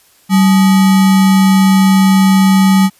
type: tone with sample-and-hold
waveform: sine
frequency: 191.8 Hz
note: G3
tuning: 37 cents flat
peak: -5 dBFS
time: 0.29-2.9 s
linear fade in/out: 50 ms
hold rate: 1050 Hz
effects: white hiss -49 dBFS RMS until 2.99 s + resampled to 32000 Hz